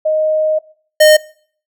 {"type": "tone pair in turn", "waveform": ["sine", "square"], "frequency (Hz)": [622, 614.1], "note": ["D#5", "D#5"], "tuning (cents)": [-1, -23], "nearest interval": "unison", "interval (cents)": 22, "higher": "first", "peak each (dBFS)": [-11, -5], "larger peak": "second", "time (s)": [[0.05, 0.59], [1, 1.17]], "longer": "first", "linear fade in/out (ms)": 10, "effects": ["noise-tail reverb RT60 0.5 s tail -21 dB re dry"]}